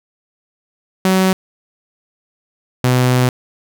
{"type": "tone pair in turn", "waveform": "sawtooth", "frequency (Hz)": [188.2, 126.12], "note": ["F#3", "B2"], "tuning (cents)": [30, 37], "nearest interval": "perfect fifth", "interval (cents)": 693, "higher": "first", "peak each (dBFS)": -7, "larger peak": "neither", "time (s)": [[1.05, 1.33], [2.84, 3.29]], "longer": "second", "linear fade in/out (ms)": 2, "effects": []}